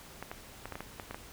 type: clicks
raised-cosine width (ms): 0.5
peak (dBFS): -24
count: 9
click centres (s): 0.226 / 0.315 / 0.656 / 0.723 / 0.755 / 0.806 / 0.998 / 1.11 / 1.145
effects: pink hiss -51 dBFS RMS until 1.32 s